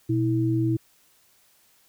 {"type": "tone pair together", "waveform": "sine", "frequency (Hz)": [121.5, 324.6], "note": ["B2", "E4"], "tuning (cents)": [-28, -27], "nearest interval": "octave + perfect fourth", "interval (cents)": 1701, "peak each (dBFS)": -23, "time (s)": [0.09, 0.77], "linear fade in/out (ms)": 10, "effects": ["white hiss -61 dBFS RMS until 1.88 s"]}